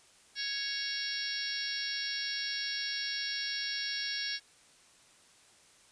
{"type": "harmonic tone", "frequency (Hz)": 554.4, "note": "C#5", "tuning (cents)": 0, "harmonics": [3, 4, 5, 6, 7, 8, 9, 10], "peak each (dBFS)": [-40, -43, -46, -44, -42, -40, -45, -38], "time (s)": [0.35, 4.4], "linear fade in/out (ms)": 50, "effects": ["white hiss -61 dBFS RMS until 5.91 s", "resampled to 22050 Hz"]}